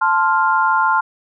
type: chord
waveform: sine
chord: F major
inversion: first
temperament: equal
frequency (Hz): 880 / 1046.5 / 1396.9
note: A5 / C6 / F6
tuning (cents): 0 / 0 / 0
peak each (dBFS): -17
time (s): 0.01-1.01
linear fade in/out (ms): 10
effects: none